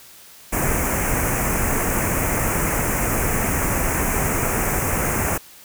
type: band-stop noise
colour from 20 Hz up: pink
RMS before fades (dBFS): -21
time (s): 0.52-5.38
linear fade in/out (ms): 10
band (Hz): 2500 to 6200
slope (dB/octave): 48
effects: white hiss -45 dBFS RMS until 5.64 s